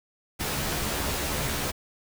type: noise with comb filter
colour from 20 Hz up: pink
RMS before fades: -29 dBFS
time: 0.39-1.72 s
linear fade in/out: 20 ms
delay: 14 ms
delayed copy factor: +0.75
effects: none